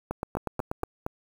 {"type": "two click trains", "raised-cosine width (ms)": 1, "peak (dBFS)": [-15, -15], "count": [7, 4], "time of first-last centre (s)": [[0.11, 0.836], [0.37, 1.064]], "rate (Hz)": [8.27, 4.32], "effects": ["7-bit"]}